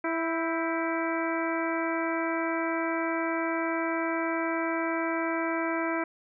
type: harmonic tone with a mistuned harmonic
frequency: 329.6 Hz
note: E4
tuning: in tune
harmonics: 1 / 2 / 3 / 4 / 5 / 6 / 7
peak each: -30 / -33 / -35 / -36 / -37 / -38 / -38 dBFS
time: 0.04-6.04 s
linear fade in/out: 5 ms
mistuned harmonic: 5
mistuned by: -65 cents
effects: none